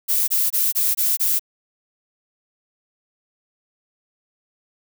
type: noise bursts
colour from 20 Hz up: violet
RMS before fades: -19 dBFS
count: 6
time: 0.08-1.395 s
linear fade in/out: 20 ms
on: 200 ms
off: 23 ms
effects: none